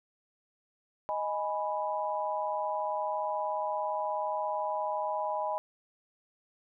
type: chord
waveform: sine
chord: G# minor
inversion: second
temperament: equal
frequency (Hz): 622.3 / 830.6 / 987.8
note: D#5 / G#5 / B5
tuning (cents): 0 / 0 / 0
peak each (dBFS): -34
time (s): 1.09-5.58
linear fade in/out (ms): 0
effects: none